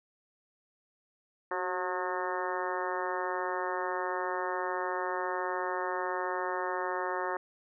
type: harmonic tone with a mistuned harmonic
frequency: 181.4 Hz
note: F#3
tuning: 34 cents flat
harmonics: 2 / 3 / 4 / 5 / 6 / 7 / 8 / 9 / 10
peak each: -37 / -38 / -40 / -37 / -38 / -41 / -44 / -44 / -41 dBFS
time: 1.51-7.37 s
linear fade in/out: 2 ms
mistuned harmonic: 2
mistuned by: +44 cents
effects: none